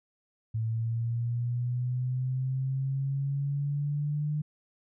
sine linear sweep, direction up, 111.1 to 150.6 Hz, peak -27 dBFS, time 0.54-4.42 s, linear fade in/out 10 ms, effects none

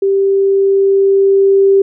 sine tone with level ramp, 392 Hz, G4, in tune, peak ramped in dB -9 to -5 dBFS, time 0.02-1.82 s, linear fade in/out 5 ms, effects none

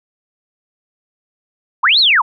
sine linear two-way sweep, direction up then down, 825 to 4441 to 825 Hz, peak -8 dBFS, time 1.83-2.22 s, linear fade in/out 10 ms, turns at 1.99 s, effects none

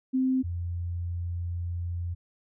sine tone pair in turn, 260 / 86.76 Hz, C4 / F2, -11 / -11 cents, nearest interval octave + perfect fifth, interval 1900 cents, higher first, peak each -22 / -29 dBFS, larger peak first, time 0.13-0.43 / 0.43-2.15 s, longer second, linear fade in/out 20 ms, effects none

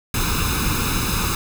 pink noise with comb filter, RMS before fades -21 dBFS, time 0.14-1.35 s, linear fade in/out 2 ms, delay 0.78 ms, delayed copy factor +0.8, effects none

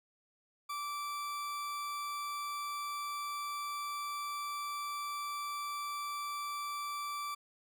40% pulse tone, 1165 Hz, D6, 14 cents flat, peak -36 dBFS, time 0.69-7.35 s, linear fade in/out 10 ms, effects none

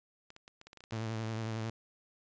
clicks, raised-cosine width 0.2 ms, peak -34 dBFS, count 11, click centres 0.304 / 0.364 / 0.479 / 0.614 / 0.67 / 0.731 / 0.773 / 0.806 / 0.839 / 0.909 / 0.964 s
sawtooth tone with vibrato, 111.5 Hz, A2, 23 cents sharp, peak -31 dBFS, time 0.92-1.7 s, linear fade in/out 5 ms, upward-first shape sine, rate 11 Hz, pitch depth 37 cents each way
effects resampled to 16000 Hz

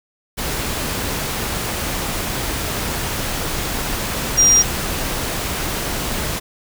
sine tone in noise, 5700 Hz, F8, 34 cents sharp, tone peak -9 dBFS, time 4.37-4.63 s, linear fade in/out 20 ms, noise pink, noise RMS -23 dBFS, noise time 0.37-6.4 s, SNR +11 dB, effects none

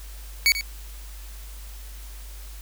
25% pulse tone with echo, 2240 Hz, C#7, 18 cents sharp, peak -11 dBFS, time 0.46-0.52 s, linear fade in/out 0 ms, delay 90 ms, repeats 1, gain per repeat -11 dB, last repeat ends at 0.61 s, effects added 50 Hz sine -37 dBFS peak until 2.61 s + white hiss -47 dBFS RMS until 2.61 s

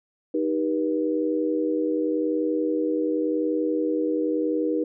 sine chord, Eb augmented, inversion none, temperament equal with one note detuned, 311.1 / 392 / 482.9 Hz, Eb4 / G4 / B4, 0 / 0 / -39 cents, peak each -24 / -29 / -26 dBFS, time 0.34-4.84 s, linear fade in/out 5 ms, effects none

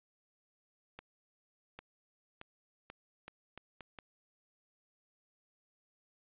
accelerating click train, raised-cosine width 0.3 ms, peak -30 dBFS, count 8, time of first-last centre 0.99-3.988 s, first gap 800 ms, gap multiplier 0.78, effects resampled to 8000 Hz + 11-bit

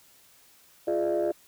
sine tone cluster, 345.9 / 416.8 / 600 / 676 Hz, F4 / G#4 / D5 / E5, -17 / +6 / +37 / +43 cents, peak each -27 / -30 / -26 / -33 dBFS, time 0.87-1.32 s, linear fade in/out 10 ms, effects tanh soft clip ceiling -18 dBFS + white hiss -58 dBFS RMS until 1.47 s

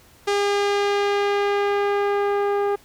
sawtooth tone with low-pass filter sweep, 405 Hz, G#4, 43 cents flat, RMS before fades -21 dBFS, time 0.27-2.76 s, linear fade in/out 10 ms, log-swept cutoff 6600 to 1100 Hz, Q 0.78, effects pink hiss -52 dBFS RMS until 2.84 s

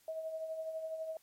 sine tone with tremolo, 640 Hz, D#5, 49 cents sharp, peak -35 dBFS, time 0.08-1.17 s, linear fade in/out 2 ms, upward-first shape triangle, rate 12 Hz, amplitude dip 55%, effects white hiss -68 dBFS RMS until 1.22 s + MP3 64 kbps

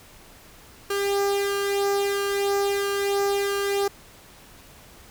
sawtooth tone with flanger, 400 Hz, G4, 35 cents sharp, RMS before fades -24 dBFS, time 0.9-3.88 s, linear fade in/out 5 ms, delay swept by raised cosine 1.8 to 2.35 ms, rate 1.5 Hz, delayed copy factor +0.6, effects pink hiss -49 dBFS RMS until 5.1 s

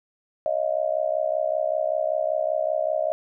sine tone with amplitude modulation, 627 Hz, D#5, 13 cents sharp, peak -17 dBFS, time 0.46-3.12 s, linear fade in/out 0 ms, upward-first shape sine, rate 65.2 Hz, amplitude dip 100%, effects none

